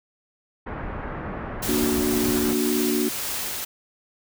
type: low-pass noise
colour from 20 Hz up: pink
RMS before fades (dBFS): -32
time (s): 0.66-2.54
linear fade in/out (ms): 10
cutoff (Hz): 1800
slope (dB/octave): 24
type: noise with tremolo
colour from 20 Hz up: white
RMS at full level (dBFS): -28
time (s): 1.62-3.65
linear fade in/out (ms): 10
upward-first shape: triangle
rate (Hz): 1.9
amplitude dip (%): 25
type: chord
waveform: sine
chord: Bb augmented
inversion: none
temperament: equal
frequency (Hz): 233.1 / 293.7 / 370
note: Bb3 / D4 / F#4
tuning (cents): 0 / 0 / 0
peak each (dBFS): -25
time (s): 1.68-3.09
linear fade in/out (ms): 10
effects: none